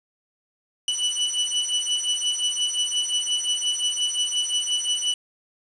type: beating tone pair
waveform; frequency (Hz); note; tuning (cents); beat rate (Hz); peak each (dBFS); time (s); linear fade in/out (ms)
sawtooth; 2960 / 2965.7; F#7 / F#7; 0 / +3; 5.7; -22; 0.88-5.14; 2
effects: resampled to 24000 Hz + 7-bit